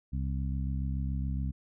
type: harmonic tone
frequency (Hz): 67.1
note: C2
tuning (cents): +44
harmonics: 1 / 2 / 3 / 4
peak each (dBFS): -31 / -35 / -39 / -45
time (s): 0.12-1.52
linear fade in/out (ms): 20
effects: none